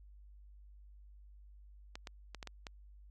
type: clicks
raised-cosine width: 0.2 ms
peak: -27 dBFS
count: 6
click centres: 1.955 / 2.072 / 2.347 / 2.428 / 2.473 / 2.668 s
effects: added 50 Hz sine -54 dBFS peak until 3.1 s + AAC 64 kbps